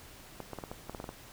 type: clicks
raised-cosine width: 1 ms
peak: -25 dBFS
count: 10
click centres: 0.403 / 0.533 / 0.587 / 0.638 / 0.715 / 0.896 / 0.948 / 1.001 / 1.042 / 1.091 s
effects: pink hiss -52 dBFS RMS until 1.32 s